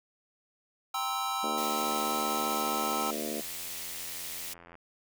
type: chord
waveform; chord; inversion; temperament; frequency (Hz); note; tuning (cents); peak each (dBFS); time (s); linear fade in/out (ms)
square; C dominant seventh; second; just; 784.9 / 941.9 / 1046.5 / 1308.1; G5 / Bb5 / C6 / E6; +2 / +18 / 0 / -14; -36 / -40 / -39 / -34; 0.94-3.11; 5
type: harmonic tone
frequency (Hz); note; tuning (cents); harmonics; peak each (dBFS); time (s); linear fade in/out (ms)
75.3; D2; +44; 3 / 4 / 5 / 6 / 7 / 8 / 9; -39 / -40 / -41 / -42 / -42 / -43 / -44; 1.43-3.41; 5
type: high-pass noise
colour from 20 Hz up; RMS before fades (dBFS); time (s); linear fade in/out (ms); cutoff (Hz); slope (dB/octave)
white; -39; 1.57-4.54; 10; 1800; 96
type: click train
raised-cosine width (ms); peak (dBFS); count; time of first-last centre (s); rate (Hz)
0.5; -35; 253; 1.81-4.754; 85.6
effects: none